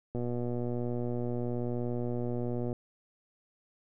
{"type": "click train", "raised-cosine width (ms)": 2, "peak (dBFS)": -22, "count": 313, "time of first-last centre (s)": [0.15, 2.729], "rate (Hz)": 121, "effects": []}